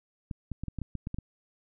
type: clicks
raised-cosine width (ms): 5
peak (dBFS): -22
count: 10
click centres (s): 0.312 / 0.517 / 0.636 / 0.683 / 0.787 / 0.817 / 0.953 / 1.071 / 1.144 / 1.186
effects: none

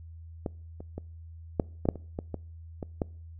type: clicks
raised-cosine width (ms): 2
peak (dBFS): -17 / -28 / -23 / -10 / -16 / -8 / -27 / -19 / -20 / -21 / -14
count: 11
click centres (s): 0.462 / 0.805 / 0.98 / 1.598 / 1.855 / 1.888 / 1.957 / 2.189 / 2.343 / 2.828 / 3.018
effects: noise-tail reverb RT60 0.5 s tail -25 dB re dry + added 82 Hz sine -43 dBFS peak until 3.39 s

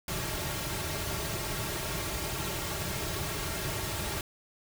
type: noise with comb filter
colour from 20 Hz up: pink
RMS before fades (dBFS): -34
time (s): 0.08-4.21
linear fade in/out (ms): 2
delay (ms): 4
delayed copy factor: -0.7
effects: none

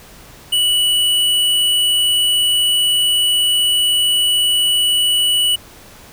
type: tone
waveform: square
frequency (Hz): 2949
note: F#7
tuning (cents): -6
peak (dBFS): -13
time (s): 0.52-5.56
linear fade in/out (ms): 10
effects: pink hiss -41 dBFS RMS until 6.12 s

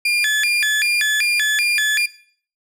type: tone with vibrato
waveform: 35% pulse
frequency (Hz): 2036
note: C7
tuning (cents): -48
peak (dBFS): -13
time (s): 0.05-2.06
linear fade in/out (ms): 5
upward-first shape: square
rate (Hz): 2.6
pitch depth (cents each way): 290
effects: noise-tail reverb RT60 0.5 s tail -17 dB re dry + low-pass 12000 Hz 12 dB/octave

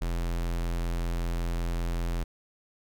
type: tone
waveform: square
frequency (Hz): 42.63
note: F1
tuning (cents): -41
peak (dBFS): -28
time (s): 0.01-2.24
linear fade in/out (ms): 10
effects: none

